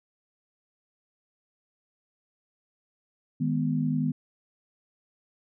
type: chord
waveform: sine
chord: G# minor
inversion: second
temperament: equal with one note detuned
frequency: 156.37 / 207.7 / 246.9 Hz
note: D#3 / G#3 / B3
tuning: +9 / 0 / 0 cents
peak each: -27 / -32 / -27 dBFS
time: 3.4-4.12 s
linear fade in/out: 10 ms
effects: none